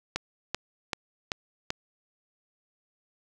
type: click train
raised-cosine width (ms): 0.2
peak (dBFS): -11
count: 5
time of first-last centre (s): 0.16-1.704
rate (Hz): 2.59
effects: none